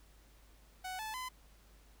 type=tone with pitch steps; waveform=sawtooth; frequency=744 / 869.6 / 1016.3 Hz; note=F#5 / A5 / B5; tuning=+9 / -21 / +49 cents; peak=-36 dBFS; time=0.84-1.29 s; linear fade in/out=10 ms; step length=150 ms; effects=added 51 Hz sine -60 dBFS peak until 2 s + pink hiss -66 dBFS RMS until 2 s